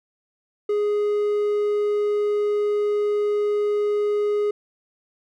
triangle tone, 415.3 Hz, G#4, in tune, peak -17 dBFS, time 0.69-4.51 s, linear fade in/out 5 ms, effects none

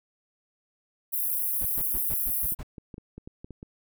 pink high-pass noise, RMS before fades -28 dBFS, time 1.12-2.55 s, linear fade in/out 20 ms, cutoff 11000 Hz, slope 48 dB/octave
brown noise bursts, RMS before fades -36 dBFS, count 7, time 1.61-2.631 s, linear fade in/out 5 ms, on 43 ms, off 120 ms
clicks, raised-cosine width 3 ms, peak -28 dBFS, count 9, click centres 2.522 / 2.782 / 2.942 / 2.981 / 3.18 / 3.275 / 3.445 / 3.507 / 3.629 s
effects none

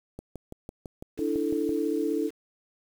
click train, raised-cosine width 2 ms, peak -25 dBFS, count 10, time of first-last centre 0.19-1.693 s, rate 5.99 Hz
sine chord, D suspended second, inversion none, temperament equal, 293.7 / 329.6 / 440 Hz, D4 / E4 / A4, 0 / 0 / 0 cents, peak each -29 dBFS, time 1.17-2.31 s, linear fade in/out 50 ms
effects 8-bit

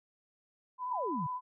sine tone with vibrato, 1000 Hz, B5, 21 cents sharp, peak -34 dBFS, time 0.78-1.41 s, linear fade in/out 50 ms, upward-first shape square, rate 12 Hz, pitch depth 14 cents each way
sine exponential sweep, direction down, 1046.5 to 130.81 Hz, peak -34 dBFS, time 0.91-1.27 s, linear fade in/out 10 ms
effects none

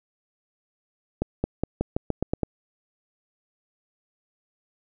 accelerating click train, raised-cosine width 2 ms, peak -10 dBFS, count 9, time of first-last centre 1.22-2.433 s, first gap 220 ms, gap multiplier 0.89, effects none

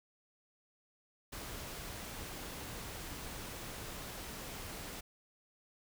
pink noise, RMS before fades -45 dBFS, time 1.32-5.01 s, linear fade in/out 10 ms, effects none

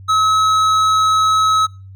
sine tone with hard clipping, 1286 Hz, E6, 43 cents flat, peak -13 dBFS, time 0.08-1.67 s, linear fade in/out 20 ms, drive 10 dB, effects noise-tail reverb RT60 0.4 s tail -24 dB re dry + added 96 Hz sine -34 dBFS peak until 1.95 s

